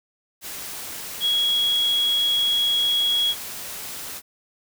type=tone in noise; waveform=sine; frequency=3322 Hz; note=G#7; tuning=in tune; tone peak=-18 dBFS; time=1.2-3.35 s; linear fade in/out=50 ms; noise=white; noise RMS=-34 dBFS; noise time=0.41-4.22 s; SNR=+13 dB; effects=none